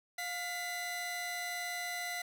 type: tone pair together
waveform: sawtooth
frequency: 709.2 / 2006 Hz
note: F5 / B6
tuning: +26 / +26 cents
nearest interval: octave + tritone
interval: 1800 cents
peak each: -37 / -35 dBFS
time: 0.18-2.22 s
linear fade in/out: 5 ms
effects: none